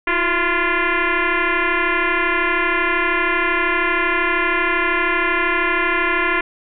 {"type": "tone with frequency modulation", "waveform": "sine", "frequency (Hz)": 329.6, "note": "E4", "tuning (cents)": 0, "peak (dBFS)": -15, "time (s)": [0.07, 6.41], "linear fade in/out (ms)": 5, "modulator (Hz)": 346, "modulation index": 6.4, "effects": []}